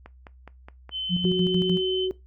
click train, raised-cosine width 0.5 ms, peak -27 dBFS, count 5, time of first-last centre 0.06-0.893 s, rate 4.8 Hz
sine tone, 3058 Hz, G7, 44 cents flat, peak -28 dBFS, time 0.91-2.09 s, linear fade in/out 50 ms
sine tone with tremolo, 178 Hz, F3, 33 cents sharp, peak -19 dBFS, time 1.09-1.8 s, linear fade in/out 50 ms, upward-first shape square, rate 6.6 Hz, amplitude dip 60%
sine tone with pitch glide, 370 to 373.7 Hz, F#4 to F#4, 0 to +17 cents, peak -23 dBFS, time 1.25-2.11 s, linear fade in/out 0 ms, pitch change +17 cents, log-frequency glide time 1.48-1.79 s
effects noise-tail reverb RT60 0.2 s tail -19 dB re dry + added 63 Hz sine -48 dBFS peak until 2.26 s

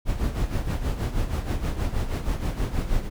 brown noise with tremolo, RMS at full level -23 dBFS, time 0.05-3.1 s, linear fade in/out 50 ms, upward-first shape sine, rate 6.3 Hz, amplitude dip 65%, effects none

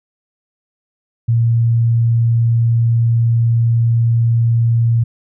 sine tone, 116.2 Hz, A#2, 5 cents flat, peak -10 dBFS, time 1.28-5.04 s, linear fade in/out 10 ms, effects none

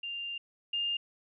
sine tone pair in turn, 2794 / 2812 Hz, F7 / F7, 0 / +11 cents, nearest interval unison, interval 11 cents, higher second, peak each -35 / -29 dBFS, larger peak second, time 0.03-0.38 / 0.73-0.97 s, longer first, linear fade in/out 5 ms, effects none

